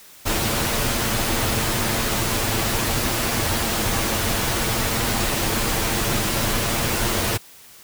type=noise with comb filter; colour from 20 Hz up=pink; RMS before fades=-22 dBFS; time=0.25-7.38 s; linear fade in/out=20 ms; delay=8.8 ms; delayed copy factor=+0.5; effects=white hiss -46 dBFS RMS until 7.83 s